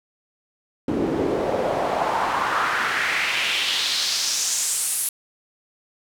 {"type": "noise with band-pass filter sweep", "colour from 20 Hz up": "pink", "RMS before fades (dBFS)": -23, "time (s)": [0.88, 5.09], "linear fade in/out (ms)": 2, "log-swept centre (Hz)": [290, 11000], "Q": 2.4, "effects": []}